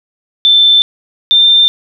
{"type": "tone pair in turn", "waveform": "sine", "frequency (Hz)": [3542, 3587], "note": ["A7", "A7"], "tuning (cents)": [11, 33], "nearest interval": "unison", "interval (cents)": 22, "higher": "second", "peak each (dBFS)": -4, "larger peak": "neither", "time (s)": [[0.45, 0.82], [1.31, 1.68]], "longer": "neither", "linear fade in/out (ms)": 0, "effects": []}